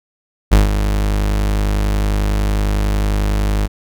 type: tone with ADSR envelope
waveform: 40% pulse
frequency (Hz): 51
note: G#1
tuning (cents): -31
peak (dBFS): -4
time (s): 0.51-3.68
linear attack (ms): 17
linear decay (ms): 150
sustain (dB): -9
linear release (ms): 31
effects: none